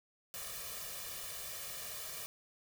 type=noise with comb filter; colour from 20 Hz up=white; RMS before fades=-44 dBFS; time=0.34-2.26 s; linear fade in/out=0 ms; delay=1.7 ms; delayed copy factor=+0.75; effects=none